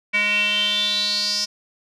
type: tone with band-pass filter sweep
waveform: square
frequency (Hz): 207.7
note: G#3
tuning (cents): 0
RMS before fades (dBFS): -21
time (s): 0.13-1.46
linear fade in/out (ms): 20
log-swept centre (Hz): 2300 to 5300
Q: 8.4
effects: none